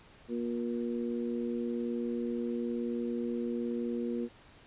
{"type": "harmonic tone", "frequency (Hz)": 118.9, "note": "A#2", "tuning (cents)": 35, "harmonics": [2, 3, 4], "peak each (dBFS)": [-33, -37, -39], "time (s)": [0.28, 4.29], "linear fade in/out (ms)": 50, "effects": ["pink hiss -57 dBFS RMS until 4.66 s", "resampled to 8000 Hz"]}